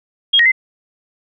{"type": "tone with pitch steps", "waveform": "sine", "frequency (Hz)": [3262, 1883, 2061], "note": ["G#7", "A#6", "C7"], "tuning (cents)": [-32, 17, -27], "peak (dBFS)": -8, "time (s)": [0.33, 0.519], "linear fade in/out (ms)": 10, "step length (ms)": 63, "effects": []}